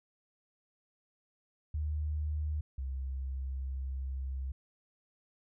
sine tone pair in turn, 75.7 / 66.29 Hz, D#2 / C2, -47 / +23 cents, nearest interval major second, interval 230 cents, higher first, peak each -31 / -34 dBFS, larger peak first, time 1.74-2.61 / 2.78-4.52 s, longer second, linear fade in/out 5 ms, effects none

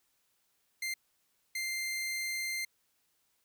sawtooth tone bursts at uneven times, 2093 Hz, C7, in tune, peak -30 dBFS, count 2, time 0.82-0.94 / 1.55-2.65 s, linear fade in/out 5 ms, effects white hiss -75 dBFS RMS until 3.44 s

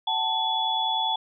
sine tone cluster, 753 / 883 / 3410 Hz, F#5 / A5 / G#7, +30 / +6 / +45 cents, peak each -31 / -26 / -26 dBFS, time 0.07-1.16 s, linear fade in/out 5 ms, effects none

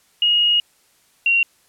sine tone pair in turn, 2875 / 2752 Hz, F7 / F7, +50 / -26 cents, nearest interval minor second, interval 76 cents, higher first, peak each -13 dBFS, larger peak neither, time 0.22-0.6 / 1.26-1.43 s, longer first, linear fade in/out 2 ms, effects white hiss -58 dBFS RMS until 1.68 s + low-pass 12000 Hz 12 dB/octave

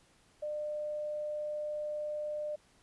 sine tone, 600 Hz, D5, 37 cents sharp, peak -34 dBFS, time 0.42-2.56 s, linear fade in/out 10 ms, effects pink hiss -66 dBFS RMS until 2.82 s + resampled to 24000 Hz

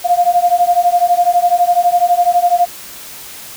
sine beating tone pair, 698.5 / 710.5 Hz, F5 / F5, 0 / +30 cents, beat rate 12 Hz, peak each -12 dBFS, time 0.04-2.66 s, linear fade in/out 20 ms, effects white hiss -32 dBFS RMS until 3.56 s

